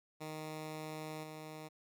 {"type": "tone with level steps", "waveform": "10% pulse", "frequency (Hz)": 155.56, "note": "D#3", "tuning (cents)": 0, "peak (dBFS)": [-34, -38], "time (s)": [0.2, 1.69], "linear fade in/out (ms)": 20, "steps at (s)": 1.23, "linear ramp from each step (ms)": 10, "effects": []}